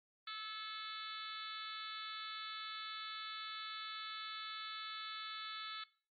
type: harmonic tone with a mistuned harmonic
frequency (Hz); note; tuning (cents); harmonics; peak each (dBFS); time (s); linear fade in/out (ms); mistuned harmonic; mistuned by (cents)
436.3; A4; -15; 3 / 4 / 5 / 6 / 7 / 8 / 9 / 10; -47 / -52 / -53 / -57 / -57 / -49 / -52 / -54; 0.27-5.84; 5; 4; -28
effects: noise-tail reverb RT60 0.4 s tail -19 dB re dry + MP3 32 kbps